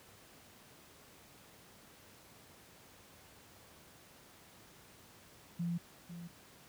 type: tone with echo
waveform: sine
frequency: 171.6 Hz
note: F3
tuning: 30 cents flat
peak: -33 dBFS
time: 5.59-5.78 s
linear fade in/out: 10 ms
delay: 500 ms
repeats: 1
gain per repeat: -11 dB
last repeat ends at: 6.28 s
effects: pink hiss -59 dBFS RMS until 6.68 s + high-pass 80 Hz 12 dB/octave